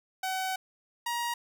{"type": "tone pair in turn", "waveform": "sawtooth", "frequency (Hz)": [755, 947.9], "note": ["F#5", "A#5"], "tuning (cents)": [35, 29], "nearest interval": "major third", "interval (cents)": 394, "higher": "second", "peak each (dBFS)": -26, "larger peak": "neither", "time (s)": [[0.23, 0.56], [1.06, 1.34]], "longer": "first", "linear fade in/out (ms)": 5, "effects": []}